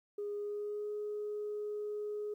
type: tone with pitch glide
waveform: sine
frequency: 411.3 to 418.5 Hz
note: G#4 to G#4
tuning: -17 to +13 cents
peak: -35 dBFS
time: 0.18-2.34 s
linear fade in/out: 5 ms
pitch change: +30 cents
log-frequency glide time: 0.35-0.9 s
effects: tanh soft clip ceiling -32 dBFS + 12-bit